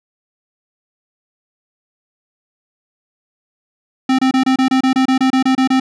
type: tone bursts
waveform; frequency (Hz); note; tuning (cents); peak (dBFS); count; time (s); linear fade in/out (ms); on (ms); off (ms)
square; 261.6; C4; 0; -11; 14; 4.09-5.799; 5; 97; 27
effects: low-pass 5000 Hz 12 dB/octave